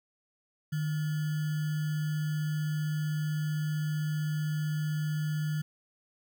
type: tone with sample-and-hold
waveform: sine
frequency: 152.6 Hz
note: D#3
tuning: 33 cents flat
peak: -28 dBFS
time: 0.72-5.62 s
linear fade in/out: 10 ms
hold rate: 1575 Hz
effects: none